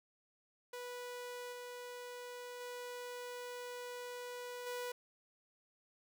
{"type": "tone with level steps", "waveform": "sawtooth", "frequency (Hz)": 490.9, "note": "B4", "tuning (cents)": -10, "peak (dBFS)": [-40, -42, -40, -36], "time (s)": [0.73, 4.92], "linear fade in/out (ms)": 5, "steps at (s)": [1.52, 2.6, 4.66], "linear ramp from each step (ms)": 10, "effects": []}